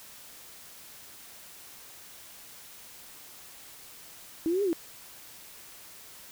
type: exponential two-way sweep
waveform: sine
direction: up then down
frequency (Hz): 314.3 to 418.3 to 314.3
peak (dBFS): -24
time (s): 4.46-4.73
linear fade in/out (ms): 0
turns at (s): 4.63
effects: white hiss -49 dBFS RMS until 6.31 s